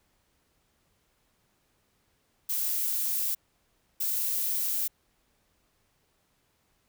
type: noise bursts at uneven times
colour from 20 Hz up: violet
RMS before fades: -29 dBFS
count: 2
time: 2.49-3.35 / 4-4.88 s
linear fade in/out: 10 ms
effects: pink hiss -71 dBFS RMS until 6.88 s